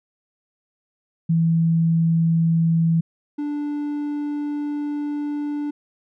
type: tone pair in turn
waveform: sine / triangle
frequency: 164.81 / 293.1 Hz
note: E3 / D4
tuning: 0 / -3 cents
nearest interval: minor seventh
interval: 997 cents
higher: second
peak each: -15 / -21 dBFS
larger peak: first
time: 1.29-3.01 / 3.38-5.71 s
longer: second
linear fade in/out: 10 ms
effects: none